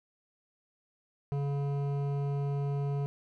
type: tone with hard clipping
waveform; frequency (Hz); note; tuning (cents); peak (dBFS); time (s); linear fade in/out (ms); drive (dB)
sine; 141.3; C#3; +34; -31; 1.32-3.06; 0; 12
effects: none